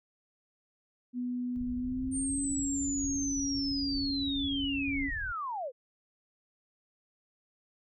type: tone with pitch glide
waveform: sine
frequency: 246.9 to 277.1 Hz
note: B3 to C#4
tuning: 0 to -1 cents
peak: -31 dBFS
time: 1.13-5.11 s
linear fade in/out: 50 ms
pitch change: +199 cents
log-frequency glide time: 1.76-2.4 s
type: low-pass noise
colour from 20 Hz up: pink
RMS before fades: -43 dBFS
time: 1.56-5.32 s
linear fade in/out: 0 ms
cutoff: 110 Hz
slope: 48 dB/octave
type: linear sweep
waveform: sine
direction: down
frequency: 8870 to 466.2 Hz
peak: -33 dBFS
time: 2.11-5.72 s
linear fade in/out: 50 ms
effects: none